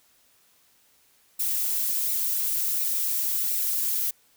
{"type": "noise with flanger", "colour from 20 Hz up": "violet", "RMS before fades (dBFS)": -26, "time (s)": [1.39, 4.11], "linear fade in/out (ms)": 10, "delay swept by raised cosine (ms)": [0.61, 5.01], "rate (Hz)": 1.4, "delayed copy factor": -0.5, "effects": ["white hiss -62 dBFS RMS until 4.36 s"]}